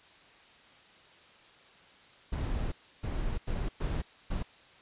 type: noise bursts at uneven times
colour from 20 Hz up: brown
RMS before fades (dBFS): -32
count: 5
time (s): 2.32-2.72 / 3.03-3.38 / 3.47-3.69 / 3.8-4.02 / 4.3-4.43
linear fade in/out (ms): 10
effects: white hiss -57 dBFS RMS until 4.81 s + resampled to 8000 Hz